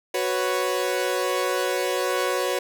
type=chord; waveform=sawtooth; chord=F# suspended fourth; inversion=none; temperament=equal; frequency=370 / 493.9 / 554.4 Hz; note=F#4 / B4 / C#5; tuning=0 / 0 / 0 cents; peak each=-23 dBFS; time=0.14-2.59 s; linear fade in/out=5 ms; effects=none